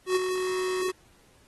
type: tone with ADSR envelope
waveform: square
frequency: 370 Hz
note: F#4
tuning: in tune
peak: -20 dBFS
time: 0.06-0.92 s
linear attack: 100 ms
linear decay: 16 ms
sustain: -7 dB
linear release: 18 ms
effects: pink hiss -61 dBFS RMS until 1.47 s + AAC 32 kbps